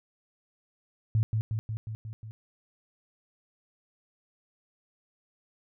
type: tone with echo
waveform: sine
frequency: 109.7 Hz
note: A2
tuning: 5 cents flat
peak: -21 dBFS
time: 1.15-1.23 s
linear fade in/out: 0 ms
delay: 180 ms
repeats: 6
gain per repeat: -3 dB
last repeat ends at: 2.31 s
effects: none